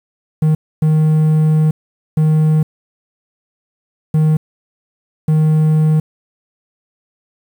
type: tone bursts at uneven times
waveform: triangle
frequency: 155.56 Hz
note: D#3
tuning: in tune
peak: -7 dBFS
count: 5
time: 0.42-0.55 / 0.82-1.71 / 2.17-2.63 / 4.14-4.37 / 5.28-6 s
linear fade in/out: 5 ms
effects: 7-bit